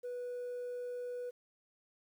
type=tone; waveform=sine; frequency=491.1 Hz; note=B4; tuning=10 cents flat; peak=-36 dBFS; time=0.03-1.31 s; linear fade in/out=20 ms; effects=tanh soft clip ceiling -37 dBFS + 11-bit